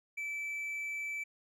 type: tone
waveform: triangle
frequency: 2316 Hz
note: D7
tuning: 25 cents flat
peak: -34 dBFS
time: 0.17-1.24 s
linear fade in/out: 10 ms
effects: none